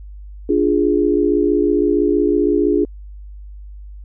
sine chord, D diminished, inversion none, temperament equal, 293.7 / 349.2 / 415.3 Hz, D4 / F4 / Ab4, 0 / 0 / 0 cents, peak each -17 / -17 / -17 dBFS, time 0.49-2.85 s, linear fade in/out 5 ms, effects added 50 Hz sine -32 dBFS peak until 4.04 s

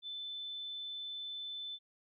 sine tone, 3520 Hz, A7, in tune, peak -40 dBFS, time 0.02-1.79 s, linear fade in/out 50 ms, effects none

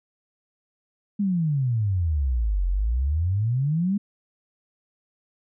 sine exponential two-way sweep, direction down then up, 209.5 to 43.44 to 209.5 Hz, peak -20 dBFS, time 1.19-3.98 s, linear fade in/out 10 ms, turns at 2.67 s, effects none

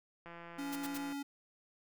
click train, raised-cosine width 0.5 ms, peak -35 dBFS, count 148, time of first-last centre 0.26-1.125 s, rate 170 Hz
square tone, 281.3 Hz, C#4, 26 cents sharp, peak -39 dBFS, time 0.58-1.23 s, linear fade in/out 10 ms
white noise bursts, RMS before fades -44 dBFS, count 3, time 0.72-0.98 s, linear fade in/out 10 ms, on 40 ms, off 70 ms
effects none

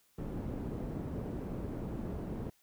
white low-pass noise, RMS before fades -39 dBFS, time 0.18-2.5 s, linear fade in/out 5 ms, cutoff 270 Hz, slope 12 dB/octave, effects white hiss -70 dBFS RMS until 2.62 s

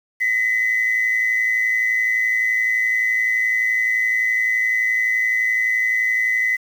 sine tone pair together, 1907.3 / 2019 Hz, A#6 / B6, +39 / +38 cents, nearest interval minor second, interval 99 cents, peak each -23 / -16 dBFS, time 0.2-6.57 s, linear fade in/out 20 ms, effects tanh soft clip ceiling -11 dBFS + 7-bit

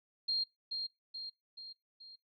sine tone with echo, 4215 Hz, C8, 12 cents sharp, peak -30 dBFS, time 0.28-0.44 s, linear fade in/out 10 ms, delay 430 ms, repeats 4, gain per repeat -5 dB, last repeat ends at 2.16 s, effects noise-tail reverb RT60 0.2 s tail -24 dB re dry

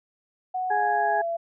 sine tone with pitch glide, 740 to 674.7 Hz, F#5 to E5, 0 to +40 cents, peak -25 dBFS, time 0.54-1.37 s, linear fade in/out 10 ms, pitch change -160 cents, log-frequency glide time 0.7-1.14 s
harmonic tone, 415.3 Hz, G#4, in tune, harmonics 1 / 2 / 4, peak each -32 / -23 / -29 dBFS, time 0.7-1.22 s, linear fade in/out 10 ms
effects none

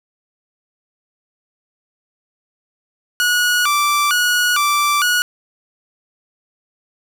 sawtooth tone with vibrato, 1306 Hz, E6, 17 cents flat, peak -10 dBFS, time 3.2-5.22 s, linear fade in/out 0 ms, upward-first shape square, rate 1.1 Hz, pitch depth 190 cents each way, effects none

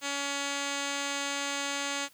5% pulse tone with low-pass filter, 281.4 Hz, C#4, 26 cents sharp, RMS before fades -33 dBFS, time 0.01-2.09 s, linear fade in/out 50 ms, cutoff 6200 Hz, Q 6.6, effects white hiss -60 dBFS RMS until 2.13 s + high-pass 80 Hz 12 dB/octave

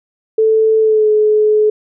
sine tone with pitch glide, 440 to 426.5 Hz, A4 to G#4, 0 to +46 cents, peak -8 dBFS, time 0.38-1.7 s, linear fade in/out 5 ms, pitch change -54 cents, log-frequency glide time 0.8-1.09 s, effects none

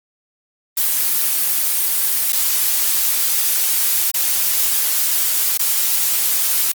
blue noise with dropouts, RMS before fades -17 dBFS, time 0.77-6.72 s, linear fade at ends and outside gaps 5 ms, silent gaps 2.324-2.328 / 4.112-4.141 / 5.575-5.593 s, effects Opus 24 kbps

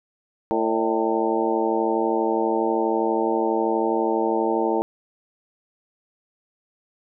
harmonic tone with a mistuned harmonic, 112.3 Hz, A2, 36 cents sharp, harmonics 2 / 3 / 4 / 5 / 6 / 7 / 8, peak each -30 / -24 / -25 / -29 / -30 / -28 / -27 dBFS, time 0.51-4.82 s, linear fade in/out 0 ms, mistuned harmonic 6, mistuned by -88 cents, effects none

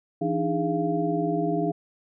sine tone cluster, 166.6 / 292.8 / 313.1 / 411.2 / 690 Hz, E3 / D4 / D#4 / G#4 / F5, +19 / -5 / +11 / -17 / -21 cents, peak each -29 dBFS, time 0.21-1.72 s, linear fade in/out 10 ms, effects none

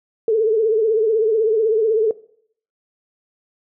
sine tone with vibrato, 440 Hz, A4, in tune, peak -13 dBFS, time 0.28-2.11 s, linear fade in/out 2 ms, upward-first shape triangle, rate 16 Hz, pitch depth 95 cents each way, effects noise-tail reverb RT60 0.6 s tail -19 dB re dry

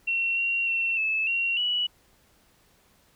sine tone with pitch steps, 2723 / 2750 / 2711 / 2610 / 2745 / 2941 Hz, F7 / F7 / E7 / E7 / F7 / F#7, -44 / -27 / +48 / -18 / -31 / -11 cents, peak -23 dBFS, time 0.07-1.87 s, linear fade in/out 10 ms, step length 300 ms, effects pink hiss -62 dBFS RMS until 3.15 s

